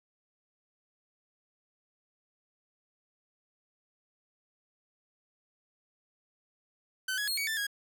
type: tone with pitch steps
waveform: sawtooth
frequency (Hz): 1523 / 1675 / 4278 / 2256 / 1771 / 1647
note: F#6 / G#6 / C8 / C#7 / A6 / G#6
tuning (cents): +50 / +14 / +38 / +30 / +11 / -15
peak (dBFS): -27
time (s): 7.08-7.668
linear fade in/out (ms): 5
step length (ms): 98
effects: none